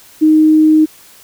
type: tone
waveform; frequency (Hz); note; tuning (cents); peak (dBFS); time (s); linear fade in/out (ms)
sine; 311.1; D#4; 0; -5; 0.21-0.86; 20
effects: white hiss -42 dBFS RMS until 1.23 s